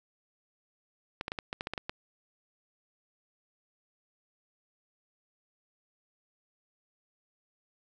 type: clicks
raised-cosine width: 0.3 ms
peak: -18 dBFS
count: 10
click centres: 1.211 / 1.281 / 1.319 / 1.388 / 1.529 / 1.609 / 1.671 / 1.736 / 1.778 / 1.895 s
effects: none